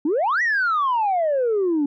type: exponential two-way sweep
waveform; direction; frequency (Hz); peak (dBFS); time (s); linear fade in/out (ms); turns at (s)
sine; up then down; 277.2 to 1969 to 277.2; -16; 0.05-1.86; 5; 0.42
effects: tanh soft clip ceiling -15 dBFS